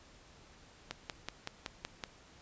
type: click train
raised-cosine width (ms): 0.2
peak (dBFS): -20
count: 7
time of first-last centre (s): 0.91-2.038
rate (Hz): 5.32
effects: pink hiss -59 dBFS RMS until 2.41 s + resampled to 16000 Hz